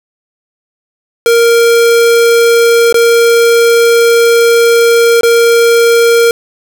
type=tone with dropouts; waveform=square; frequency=466.2 Hz; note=A#4; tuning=in tune; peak=-5 dBFS; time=1.26-6.31 s; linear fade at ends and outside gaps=1 ms; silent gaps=2.926-2.943 / 5.21-5.232 s; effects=none